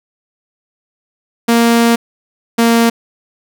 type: tone pair in turn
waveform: sawtooth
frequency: 233.1 / 231.6 Hz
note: A#3 / A#3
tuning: 0 / -11 cents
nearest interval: unison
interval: 11 cents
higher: first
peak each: -4 dBFS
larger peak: neither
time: 1.48-1.96 / 2.58-2.9 s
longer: first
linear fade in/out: 10 ms
effects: none